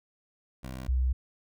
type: tone pair in turn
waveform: 15% pulse / sine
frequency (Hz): 64.3 / 63.63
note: C2 / C2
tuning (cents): -30 / -48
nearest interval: unison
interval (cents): 18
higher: first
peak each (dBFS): -31 / -23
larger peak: second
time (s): 0.63-0.88 / 0.88-1.13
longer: neither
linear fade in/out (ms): 10
effects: none